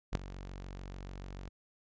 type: tone with ADSR envelope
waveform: sawtooth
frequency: 46.81 Hz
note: F#1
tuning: 21 cents sharp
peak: -23 dBFS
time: 0.12-1.49 s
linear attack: 32 ms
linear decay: 4 ms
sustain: -16 dB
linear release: 9 ms
effects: resampled to 16000 Hz